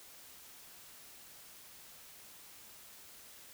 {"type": "silence", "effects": ["white hiss -55 dBFS RMS until 3.53 s"]}